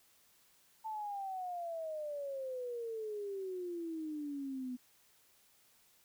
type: exponential sweep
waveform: sine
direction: down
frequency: 889 to 246.9 Hz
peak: -38 dBFS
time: 0.84-4.77 s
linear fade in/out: 20 ms
effects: white hiss -68 dBFS RMS until 6.04 s